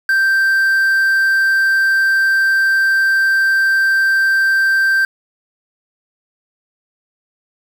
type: tone with quantisation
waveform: triangle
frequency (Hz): 1568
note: G6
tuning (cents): 0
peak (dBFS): -9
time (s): 0.09-5.05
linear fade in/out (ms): 2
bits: 6
effects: none